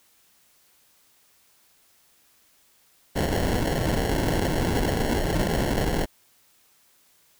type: noise with sample-and-hold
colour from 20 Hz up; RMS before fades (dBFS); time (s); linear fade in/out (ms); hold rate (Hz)
pink; -24; 3.15-6.06; 20; 1225
effects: white hiss -61 dBFS RMS until 7.39 s